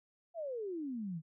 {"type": "exponential sweep", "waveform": "sine", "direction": "down", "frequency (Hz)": [698.5, 151.9], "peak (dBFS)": -37, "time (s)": [0.34, 1.22], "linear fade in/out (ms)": 50, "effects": []}